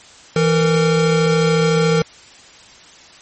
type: tone pair together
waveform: square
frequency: 164.3 / 459 Hz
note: E3 / A#4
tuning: -5 / -27 cents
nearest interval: octave + tritone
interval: 1778 cents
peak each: -16 dBFS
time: 0.36-2.02 s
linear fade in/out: 2 ms
effects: white hiss -43 dBFS RMS until 3.21 s + MP3 32 kbps